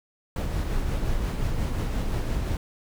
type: noise with tremolo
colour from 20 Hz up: brown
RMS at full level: -25 dBFS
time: 0.36-2.57 s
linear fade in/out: 2 ms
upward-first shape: sine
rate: 5.7 Hz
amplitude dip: 30%
effects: none